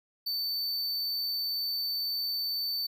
square tone, 4541 Hz, C#8, 41 cents sharp, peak -30 dBFS, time 0.26-2.87 s, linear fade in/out 10 ms, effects none

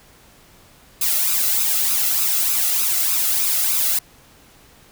blue noise with flanger, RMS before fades -19 dBFS, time 1.01-3.99 s, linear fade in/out 5 ms, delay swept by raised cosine 0.78 to 1.52 ms, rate 3.3 Hz, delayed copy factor +0.65, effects pink hiss -50 dBFS RMS until 4.91 s

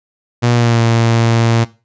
sawtooth tone with pitch glide, 120 to 115.31 Hz, B2 to A#2, -49 to -18 cents, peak -6 dBFS, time 0.42-1.65 s, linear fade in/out 20 ms, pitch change -69 cents, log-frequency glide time 0.53-0.81 s, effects noise-tail reverb RT60 0.3 s tail -18 dB re dry + resampled to 16000 Hz

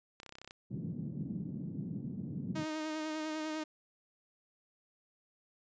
clicks, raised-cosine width 0.2 ms, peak -31 dBFS, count 11, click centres 0.201 / 0.232 / 0.263 / 0.293 / 0.324 / 0.354 / 0.385 / 0.416 / 0.446 / 0.476 / 0.509 s
white band-pass noise, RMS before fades -40 dBFS, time 0.7-2.65 s, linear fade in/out 20 ms, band 130 to 220 Hz, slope 24 dB/octave
sawtooth tone with vibrato, 311.1 Hz, D#4, in tune, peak -32 dBFS, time 2.55-3.64 s, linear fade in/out 10 ms, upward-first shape sine, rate 10 Hz, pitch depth 25 cents each way
effects resampled to 16000 Hz

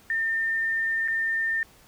sine tone with dropouts, 1807 Hz, A6, 46 cents sharp, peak -23 dBFS, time 0.1-1.63 s, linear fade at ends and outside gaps 1 ms, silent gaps 1.078-1.083 s, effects pink hiss -55 dBFS RMS until 1.87 s

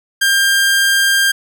sawtooth tone, 1597 Hz, G6, 32 cents sharp, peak -7 dBFS, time 0.21-1.32 s, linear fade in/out 10 ms, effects none

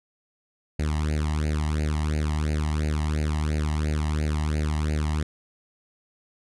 sawtooth tone with flanger, 76.1 Hz, D#2, 38 cents flat, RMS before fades -25 dBFS, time 0.79-5.23 s, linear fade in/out 5 ms, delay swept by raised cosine 0.44 to 1.04 ms, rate 2.9 Hz, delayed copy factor +1, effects resampled to 24000 Hz

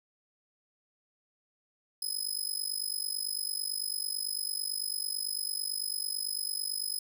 20% pulse tone with amplitude modulation, 5070 Hz, D#8, 32 cents sharp, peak -23 dBFS, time 2.02-6.99 s, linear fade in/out 5 ms, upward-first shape sine, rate 49 Hz, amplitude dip 90%, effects none

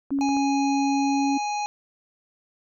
clicks, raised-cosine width 1 ms, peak -26 dBFS, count 4, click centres 0.106 / 0.188 / 0.29 / 0.368 s
sine tone, 277.2 Hz, C#4, in tune, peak -21 dBFS, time 0.11-1.38 s, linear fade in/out 10 ms
harmonic tone, 830.6 Hz, G#5, in tune, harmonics 1 / 3 / 5 / 7 / 8, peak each -25 / -35 / -39 / -42 / -43 dBFS, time 0.21-1.66 s, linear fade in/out 0 ms
effects none

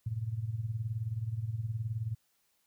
sine tone with tremolo, 112 Hz, A2, 31 cents sharp, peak -29 dBFS, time 0.06-2.15 s, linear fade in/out 5 ms, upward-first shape sine, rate 19 Hz, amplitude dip 75%, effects white hiss -74 dBFS RMS until 2.66 s

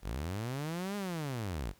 sawtooth linear two-way sweep, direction up then down, 40.8 to 207.7 to 40.8 Hz, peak -31 dBFS, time 0.02-1.74 s, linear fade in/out 50 ms, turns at 0.96 s, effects pink hiss -65 dBFS RMS until 1.79 s

